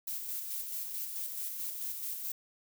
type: noise with tremolo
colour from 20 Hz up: violet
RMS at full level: -37 dBFS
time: 0.07-2.32 s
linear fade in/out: 5 ms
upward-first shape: square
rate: 4.6 Hz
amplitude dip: 35%
effects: none